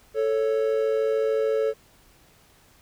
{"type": "tone pair together", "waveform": "triangle", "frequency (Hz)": [440.7, 554.3], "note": ["A4", "C#5"], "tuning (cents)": [3, 0], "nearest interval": "major third", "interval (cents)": 397, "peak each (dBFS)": [-20, -24], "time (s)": [0.14, 1.74], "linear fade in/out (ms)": 50, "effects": ["pink hiss -57 dBFS RMS until 2.81 s"]}